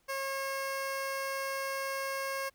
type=tone; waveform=15% pulse; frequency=542 Hz; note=C#5; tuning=39 cents flat; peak=-27 dBFS; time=0.08-2.5 s; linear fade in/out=20 ms; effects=pink hiss -71 dBFS RMS until 2.54 s